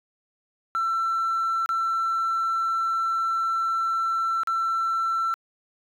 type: tone with dropouts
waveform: triangle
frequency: 1342 Hz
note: E6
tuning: 31 cents sharp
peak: -19 dBFS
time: 0.75-5.34 s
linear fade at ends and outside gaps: 0 ms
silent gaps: 1.66-1.691 / 4.434-4.473 s
effects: tanh soft clip ceiling -18 dBFS